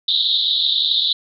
white band-pass noise, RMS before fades -18 dBFS, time 0.08-1.13 s, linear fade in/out 5 ms, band 3500 to 4000 Hz, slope 96 dB/octave, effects none

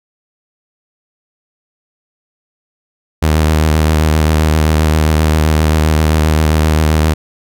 sawtooth tone with vibrato, 77.78 Hz, D#2, in tune, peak -5 dBFS, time 3.22-7.14 s, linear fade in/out 10 ms, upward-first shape triangle, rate 7.6 Hz, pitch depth 37 cents each way, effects none

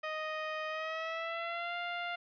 15% pulse tone with pitch glide, 622.3 to 698.5 Hz, D#5 to F5, 0 to 0 cents, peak -29 dBFS, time 0.03-2.16 s, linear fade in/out 10 ms, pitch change +200 cents, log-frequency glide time 0.68-1.76 s, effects resampled to 11025 Hz

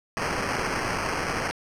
white noise with sample-and-hold, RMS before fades -28 dBFS, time 0.17-1.51 s, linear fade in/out 0 ms, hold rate 3675 Hz, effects low-pass 8000 Hz 12 dB/octave

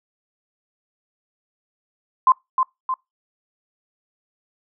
sine tone with echo, 1039 Hz, C6, 12 cents flat, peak -10 dBFS, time 2.27-2.32 s, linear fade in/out 2 ms, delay 310 ms, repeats 2, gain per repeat -5 dB, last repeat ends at 2.94 s, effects noise-tail reverb RT60 0.2 s tail -25 dB re dry

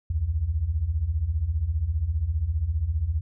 sine beating tone pair, 68.4 / 83.4 Hz, C#2 / E2, -23 / +21 cents, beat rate 15 Hz, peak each -28 / -24 dBFS, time 0.1-3.21 s, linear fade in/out 5 ms, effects none

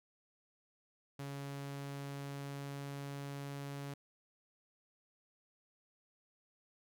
sawtooth tone with pitch glide, 140 to 140.81 Hz, C#3 to C#3, +18 to +27 cents, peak -38 dBFS, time 1.19-3.94 s, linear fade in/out 5 ms, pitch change +9 cents, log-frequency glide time 1.42-3.72 s, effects none

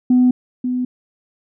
sine tone with echo, 250.5 Hz, B3, 25 cents sharp, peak -8 dBFS, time 0.1-0.31 s, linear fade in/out 5 ms, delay 540 ms, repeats 1, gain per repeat -9 dB, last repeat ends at 0.85 s, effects tanh soft clip ceiling -6 dBFS

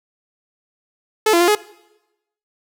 sawtooth tone with pitch steps, 432.9 / 342.1 / 349.5 / 420.1 Hz, A4 / F4 / F4 / G#4, -28 / -36 / +1 / +20 cents, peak -8 dBFS, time 1.26-1.552 s, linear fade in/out 5 ms, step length 73 ms, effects noise-tail reverb RT60 0.9 s tail -20 dB re dry

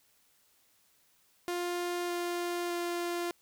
sawtooth tone with pitch steps, 351.5 / 349.3 / 347.1 Hz, F4 / F4 / F4, +11 / 0 / -11 cents, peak -28 dBFS, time 1.48-3.31 s, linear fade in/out 0 ms, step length 610 ms, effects white hiss -68 dBFS RMS until 3.41 s

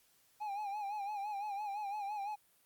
triangle tone with vibrato, 820 Hz, G#5, 22 cents flat, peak -35 dBFS, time 0.4-2.36 s, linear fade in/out 20 ms, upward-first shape sine, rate 5.9 Hz, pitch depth 75 cents each way, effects white hiss -70 dBFS RMS until 2.65 s + Opus 48 kbps

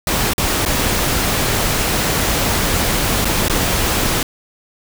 pink noise with dropouts, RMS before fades -17 dBFS, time 0.07-4.23 s, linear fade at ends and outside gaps 2 ms, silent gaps 0.335-0.38 / 0.652-0.66 / 3.247-3.253 / 3.484-3.497 s, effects none

